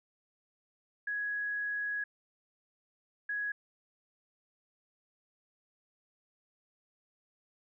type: tone bursts at uneven times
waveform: sine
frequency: 1669 Hz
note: G#6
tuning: 8 cents sharp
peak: -32 dBFS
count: 2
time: 1.07-2.04 / 3.29-3.52 s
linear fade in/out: 5 ms
effects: none